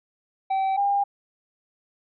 triangle / sine tone pair in turn, 771 / 803.3 Hz, G5 / G5, -29 / +42 cents, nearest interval minor second, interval 71 cents, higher second, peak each -19 dBFS, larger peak neither, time 0.5-0.77 / 0.77-1.04 s, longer neither, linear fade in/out 10 ms, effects resampled to 11025 Hz

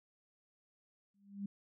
sine tone with exponential growth, 199.9 Hz, G3, 34 cents sharp, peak -35 dBFS, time 1.14-1.46 s, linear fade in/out 5 ms, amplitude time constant 68 ms, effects none

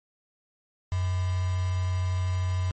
sine tone with quantisation, 91.3 Hz, F#2, 23 cents flat, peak -24 dBFS, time 0.92-2.71 s, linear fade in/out 0 ms, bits 6, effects MP3 32 kbps

